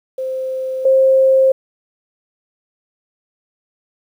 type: tone pair in turn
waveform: sine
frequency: 522 / 529.6 Hz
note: C5 / C5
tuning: -4 / +21 cents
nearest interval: unison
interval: 25 cents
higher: second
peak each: -19 / -8 dBFS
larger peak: second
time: 0.18-0.85 / 0.85-1.52 s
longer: neither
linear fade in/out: 5 ms
effects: 8-bit